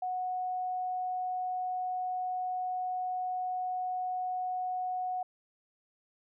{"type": "tone", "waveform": "sine", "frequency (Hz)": 735, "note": "F#5", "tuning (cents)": -12, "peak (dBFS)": -31, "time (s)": [0.02, 5.23], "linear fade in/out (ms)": 5, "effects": []}